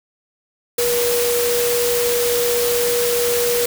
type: tone in noise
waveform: sine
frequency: 480.4 Hz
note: B4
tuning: 48 cents flat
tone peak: -17 dBFS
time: 0.78-3.66 s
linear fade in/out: 5 ms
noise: white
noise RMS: -22 dBFS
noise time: 0.78-3.66 s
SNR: +2 dB
effects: none